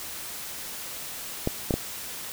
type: clicks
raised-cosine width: 2 ms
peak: -10 dBFS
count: 3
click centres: 1.474 / 1.708 / 1.74 s
effects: white hiss -37 dBFS RMS until 2.32 s